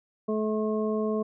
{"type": "harmonic tone", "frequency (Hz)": 215.7, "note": "A3", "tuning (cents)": -34, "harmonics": [1, 2, 3, 5], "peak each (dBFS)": [-28, -28, -34, -38], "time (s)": [0.28, 1.23], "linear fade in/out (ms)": 10, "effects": []}